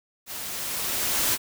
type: noise with level ramp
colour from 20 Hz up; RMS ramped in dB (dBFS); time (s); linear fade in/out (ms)
white; -36 to -22; 0.26-1.38; 50
effects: none